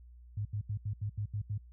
sine tone bursts, 103.83 Hz, G#2, in tune, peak -32 dBFS, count 8, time 0.37-1.579 s, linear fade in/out 5 ms, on 82 ms, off 79 ms, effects noise-tail reverb RT60 0.1 s tail -26 dB re dry + added 60 Hz sine -51 dBFS peak until 1.72 s

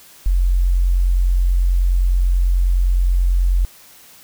sine tone, 44.7 Hz, F1, 41 cents sharp, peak -12 dBFS, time 0.26-3.65 s, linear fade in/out 0 ms, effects white hiss -45 dBFS RMS until 4.23 s

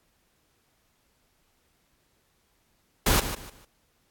pink noise with echo, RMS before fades -21 dBFS, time 3.06-3.2 s, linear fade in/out 5 ms, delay 150 ms, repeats 3, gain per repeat -11 dB, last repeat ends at 3.65 s, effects pink hiss -69 dBFS RMS until 4.1 s + AAC 64 kbps

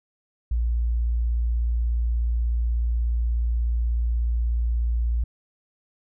sine tone, 58.27 Hz, A#1, in tune, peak -20 dBFS, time 0.51-5.24 s, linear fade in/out 5 ms, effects none

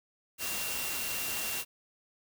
sine tone in noise, 2754 Hz, F7, 25 cents flat, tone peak -40 dBFS, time 0.38-1.65 s, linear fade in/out 50 ms, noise white, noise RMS -35 dBFS, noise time 0.38-1.65 s, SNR -8 dB, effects none

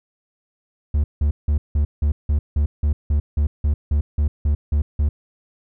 triangle tone bursts, 73.42 Hz, D2, in tune, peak -13 dBFS, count 16, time 0.94-5.09 s, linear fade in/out 5 ms, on 100 ms, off 170 ms, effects none

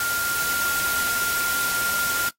sine tone in noise, 1396.9 Hz, F6, in tune, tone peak -24 dBFS, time 0-2.29 s, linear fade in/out 2 ms, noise white, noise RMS -27 dBFS, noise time 0-2.29 s, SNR 0 dB, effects noise-tail reverb RT60 0.1 s tail -17 dB re dry + AAC 48 kbps

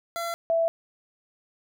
25% pulse / sine tone pair in turn, 679 / 662.3 Hz, F5 / E5, -49 / +8 cents, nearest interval unison, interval 43 cents, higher first, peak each -25 / -20 dBFS, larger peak second, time 0.16-0.34 / 0.5-0.68 s, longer neither, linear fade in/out 0 ms, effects none

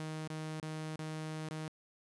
sawtooth tone with dropouts, 156.5 Hz, D#3, 10 cents sharp, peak -35 dBFS, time 0-1.68 s, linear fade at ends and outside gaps 0 ms, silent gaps 0.276-0.302 / 0.6-0.628 / 0.959-0.992 / 1.487-1.51 s, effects resampled to 24000 Hz + 11-bit

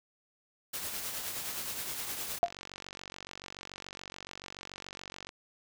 white noise with tremolo, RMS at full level -36 dBFS, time 0.73-2.39 s, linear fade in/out 10 ms, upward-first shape triangle, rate 9.6 Hz, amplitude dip 45%
sine tone with exponential decay, 693 Hz, F5, 14 cents flat, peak -18 dBFS, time 2.43-2.51 s, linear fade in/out 0 ms, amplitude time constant 16 ms
click train, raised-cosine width 0.2 ms, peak -25 dBFS, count 135, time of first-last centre 2.44-5.291 s, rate 47 Hz
effects none

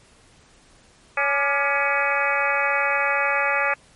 harmonic tone with a mistuned harmonic, 280.7 Hz, C#4, 22 cents sharp, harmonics 2 / 3 / 4 / 5 / 6 / 7 / 8 / 9, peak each -27 / -27 / -27 / -27 / -27 / -27 / -27 / -27 dBFS, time 1.17-3.74 s, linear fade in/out 5 ms, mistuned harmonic 4, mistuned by +94 cents, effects pink hiss -54 dBFS RMS until 3.95 s + MP3 48 kbps

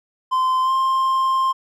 triangle tone with pitch glide, 1034 to 1055.1 Hz, C6 to C6, -21 to +14 cents, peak -14 dBFS, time 0.31-1.53 s, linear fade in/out 20 ms, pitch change +35 cents, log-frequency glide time 0.62-0.72 s, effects none

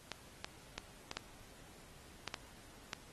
clicks, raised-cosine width 0.2 ms, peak -21 dBFS, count 8, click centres 0.117 / 0.445 / 0.78 / 1.114 / 1.17 / 2.277 / 2.342 / 2.932 s, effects pink hiss -59 dBFS RMS until 3.12 s + AAC 32 kbps

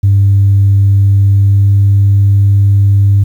sine tone with pitch glide, 99.2 to 99.95 Hz, G2 to G2, +21 to +34 cents, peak -3 dBFS, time 0.03-3.24 s, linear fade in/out 10 ms, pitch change +13 cents, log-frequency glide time 1.29-1.83 s, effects tanh soft clip ceiling -1 dBFS + 7-bit

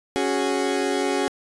30% pulse chord, C# suspended fourth, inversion none, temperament equal, 277.2 / 370 / 415.3 Hz, C#4 / F#4 / G#4, 0 / 0 / 0 cents, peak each -23 dBFS, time 0.16-1.28 s, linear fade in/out 0 ms, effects resampled to 24000 Hz

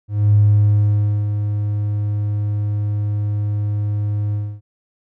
triangle tone with ADSR envelope, 103.83 Hz, G#2, in tune, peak -5 dBFS, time 0.08-4.61 s, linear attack 260 ms, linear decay 920 ms, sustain -10 dB, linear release 270 ms, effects tanh soft clip ceiling -6 dBFS

